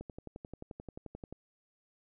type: click train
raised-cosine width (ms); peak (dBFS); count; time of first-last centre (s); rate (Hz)
2; -30; 16; 0.01-1.326; 11.4
effects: none